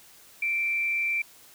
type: tone with frequency modulation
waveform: sine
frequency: 2346 Hz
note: D7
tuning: 2 cents flat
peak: -24 dBFS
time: 0.42-1.22 s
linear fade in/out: 5 ms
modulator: 164 Hz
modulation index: 0.22
effects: white hiss -53 dBFS RMS until 1.54 s